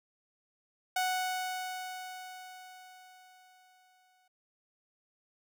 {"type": "tone with exponential decay", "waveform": "sawtooth", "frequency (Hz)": 740, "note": "F#5", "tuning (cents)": 0, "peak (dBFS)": -24, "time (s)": [0.96, 4.28], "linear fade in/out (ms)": 5, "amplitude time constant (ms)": 720, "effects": []}